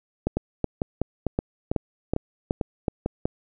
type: two click trains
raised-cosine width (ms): 2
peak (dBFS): -9 / -10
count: 9 / 7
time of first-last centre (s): 0.27-3.255 / 0.37-3.061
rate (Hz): 2.68 / 2.23
effects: none